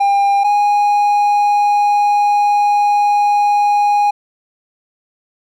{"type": "tone pair in turn", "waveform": "triangle", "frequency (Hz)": [801, 823.5], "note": ["G5", "G#5"], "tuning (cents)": [37, -15], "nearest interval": "unison", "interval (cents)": 48, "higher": "second", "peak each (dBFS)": -8, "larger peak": "neither", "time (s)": [[0, 0.44], [0.44, 4.11]], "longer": "second", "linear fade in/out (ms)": 10, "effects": []}